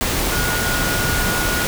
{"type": "tone in noise", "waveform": "sine", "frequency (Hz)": 1443, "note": "F#6", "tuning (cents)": -44, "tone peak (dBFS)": -23, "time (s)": [0.32, 1.65], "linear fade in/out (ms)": 0, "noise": "pink", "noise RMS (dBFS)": -20, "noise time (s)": [0.01, 1.67], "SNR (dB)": -6, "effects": []}